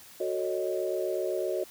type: chord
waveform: sine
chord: D# half-diminished seventh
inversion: first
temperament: equal with one note detuned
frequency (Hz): 370 / 446.4 / 554.4 / 622.3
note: F#4 / A4 / C#5 / D#5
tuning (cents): 0 / +25 / 0 / 0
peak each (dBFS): -31 / -36 / -34 / -33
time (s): 0.2-1.64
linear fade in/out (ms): 5
effects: white hiss -51 dBFS RMS until 1.7 s